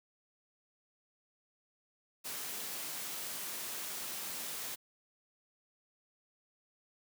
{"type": "noise", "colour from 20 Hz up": "white", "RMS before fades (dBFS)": -41, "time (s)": [2.24, 4.76], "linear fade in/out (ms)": 20, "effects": ["high-pass 150 Hz 12 dB/octave"]}